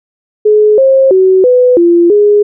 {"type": "tone with pitch steps", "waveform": "sine", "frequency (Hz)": [424.1, 534, 376.4, 498.9, 343.5, 414.2], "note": ["G#4", "C5", "F#4", "B4", "F4", "G#4"], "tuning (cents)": [36, 35, 30, 17, -29, -5], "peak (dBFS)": -3, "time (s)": [0.45, 2.43], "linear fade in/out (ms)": 10, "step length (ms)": 330, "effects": []}